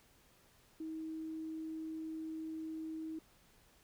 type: tone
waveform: sine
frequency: 318.3 Hz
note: D#4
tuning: 39 cents sharp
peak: -40 dBFS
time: 0.8-3.19 s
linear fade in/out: 5 ms
effects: pink hiss -67 dBFS RMS until 3.83 s